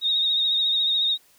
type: tone with vibrato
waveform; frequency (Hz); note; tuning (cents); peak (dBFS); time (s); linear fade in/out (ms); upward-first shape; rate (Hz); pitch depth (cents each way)
sine; 3729; A#7; 0; -19; 0.01-1.18; 50; sine; 14; 39
effects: white hiss -58 dBFS RMS until 1.38 s